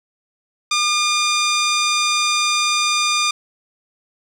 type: tone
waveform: 10% pulse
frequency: 1207 Hz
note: D6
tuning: 47 cents sharp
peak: -7 dBFS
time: 0.71-3.31 s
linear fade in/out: 5 ms
effects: low-pass 8000 Hz 12 dB/octave + 8-bit